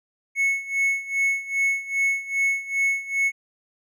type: tone with tremolo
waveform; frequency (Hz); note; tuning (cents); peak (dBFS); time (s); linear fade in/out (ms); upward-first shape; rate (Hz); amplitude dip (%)
triangle; 2200; C#7; -14; -16; 0.35-3.32; 50; sine; 2.5; 85
effects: none